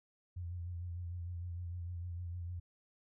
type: tone with vibrato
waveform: sine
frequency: 87.31 Hz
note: F2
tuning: in tune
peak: -39 dBFS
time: 0.36-2.6 s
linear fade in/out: 10 ms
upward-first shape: sine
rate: 6.6 Hz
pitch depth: 45 cents each way
effects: none